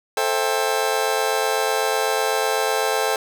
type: chord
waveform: 30% pulse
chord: A minor seventh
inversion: none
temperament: just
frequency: 440 / 528 / 660 / 792 Hz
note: A4 / C5 / E5 / G5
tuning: 0 / +16 / +2 / +18 cents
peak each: -21 / -23 / -25 / -22 dBFS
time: 0.17-3.16 s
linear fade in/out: 2 ms
effects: none